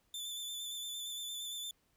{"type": "tone with vibrato", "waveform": "sawtooth", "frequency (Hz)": 3519, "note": "A7", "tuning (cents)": 0, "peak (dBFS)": -37, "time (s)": [0.14, 1.71], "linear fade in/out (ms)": 2, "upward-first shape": "square", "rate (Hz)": 8.7, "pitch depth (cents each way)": 23, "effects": ["pink hiss -75 dBFS RMS until 1.96 s"]}